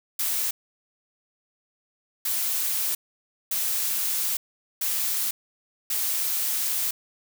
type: noise bursts at uneven times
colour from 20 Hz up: blue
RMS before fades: -26 dBFS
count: 5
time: 0.19-0.51 / 2.25-2.95 / 3.51-4.37 / 4.81-5.31 / 5.9-6.91 s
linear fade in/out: 5 ms
effects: none